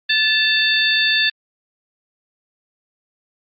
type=harmonic tone with a mistuned harmonic; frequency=894 Hz; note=A5; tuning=27 cents sharp; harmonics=2 / 3 / 4 / 5; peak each=-18 / -21 / -19 / -22 dBFS; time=0.09-1.3 s; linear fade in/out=10 ms; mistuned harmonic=2; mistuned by=-46 cents; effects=Opus 48 kbps